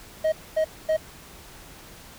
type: tone bursts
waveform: triangle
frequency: 630 Hz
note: D#5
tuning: 21 cents sharp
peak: -17 dBFS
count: 3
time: 0.24-0.969 s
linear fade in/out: 10 ms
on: 83 ms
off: 240 ms
effects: pink hiss -46 dBFS RMS until 2.18 s